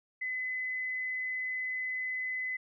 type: tone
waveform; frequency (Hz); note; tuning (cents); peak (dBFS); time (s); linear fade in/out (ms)
sine; 2021; B6; +39; -32; 0.21-2.57; 10
effects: none